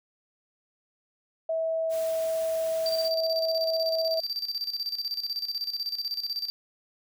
sine tone, 649 Hz, E5, 27 cents flat, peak -25 dBFS, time 1.49-4.2 s, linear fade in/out 5 ms
white noise, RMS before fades -43 dBFS, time 1.89-3.11 s, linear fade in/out 50 ms
triangle tone with tremolo, 4677 Hz, D8, 8 cents flat, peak -26 dBFS, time 2.86-6.5 s, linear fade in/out 0 ms, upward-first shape square, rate 16 Hz, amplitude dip 70%
effects none

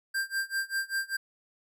square tone with tremolo, 1584 Hz, G6, 18 cents sharp, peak -27 dBFS, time 0.14-1.17 s, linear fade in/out 10 ms, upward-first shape sine, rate 5.1 Hz, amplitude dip 95%, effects none

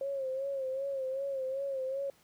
sine tone with vibrato, 538 Hz, C5, 48 cents sharp, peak -32 dBFS, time 0.01-2.1 s, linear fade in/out 2 ms, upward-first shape sine, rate 2.6 Hz, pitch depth 60 cents each way, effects pink hiss -65 dBFS RMS until 2.23 s + high-pass 80 Hz 12 dB/octave

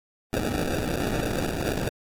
violet noise with sample-and-hold, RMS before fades -27 dBFS, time 0.33-1.89 s, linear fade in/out 0 ms, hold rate 1050 Hz, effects AAC 48 kbps

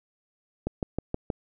click train, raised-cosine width 2 ms, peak -14 dBFS, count 5, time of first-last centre 0.67-1.302 s, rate 6.33 Hz, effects none

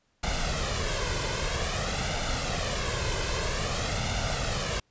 pink noise with flanger, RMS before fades -29 dBFS, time 0.23-4.8 s, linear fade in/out 5 ms, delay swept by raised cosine 1.4 to 1.97 ms, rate 0.51 Hz, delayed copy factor +0.6, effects pink hiss -71 dBFS RMS until 4.9 s + resampled to 16000 Hz

